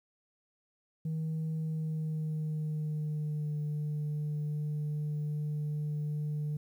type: tone with pitch glide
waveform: sine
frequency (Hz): 158.7 to 149.79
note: D#3 to D3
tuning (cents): +35 to +35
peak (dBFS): -29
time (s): 1.05-6.57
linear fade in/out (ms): 5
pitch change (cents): -100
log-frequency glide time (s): 1.55-3.59
effects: tanh soft clip ceiling -30 dBFS + 11-bit